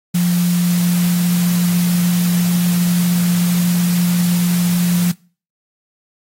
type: tone in noise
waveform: sine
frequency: 175.6 Hz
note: F3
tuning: 10 cents sharp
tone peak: -12 dBFS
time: 0.14-5.12 s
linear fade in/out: 10 ms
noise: white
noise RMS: -26 dBFS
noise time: 0.14-5.12 s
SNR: +11 dB
effects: noise-tail reverb RT60 0.4 s tail -23 dB re dry + AAC 48 kbps